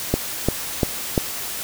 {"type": "click train", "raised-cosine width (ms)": 2, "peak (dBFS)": -3, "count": 4, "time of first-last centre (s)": [0.14, 1.178], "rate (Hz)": 2.89, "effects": ["white hiss -29 dBFS RMS until 1.63 s"]}